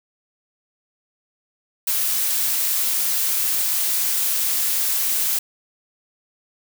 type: noise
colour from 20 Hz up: blue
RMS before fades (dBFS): -21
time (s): 1.87-5.39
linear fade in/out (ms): 5
effects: none